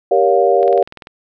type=chord; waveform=sine; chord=G half-diminished seventh; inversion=none; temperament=just; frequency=392 / 470.4 / 564.5 / 705.6 Hz; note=G4 / Bb4 / Db5 / F5; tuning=0 / +16 / +31 / +18 cents; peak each=-15 dBFS; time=0.11-0.83 s; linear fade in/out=5 ms
type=click train; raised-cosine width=0.3 ms; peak=-18 dBFS; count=10; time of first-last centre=0.63-1.071 s; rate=20.4 Hz
effects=none